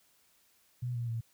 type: tone with pitch steps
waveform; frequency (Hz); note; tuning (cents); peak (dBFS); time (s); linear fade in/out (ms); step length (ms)
sine; 123.1 / 118.84 / 114.72; B2 / A#2 / A#2; -5 / +34 / -27; -32; 0.82-1.21; 10; 130
effects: white hiss -68 dBFS RMS until 1.33 s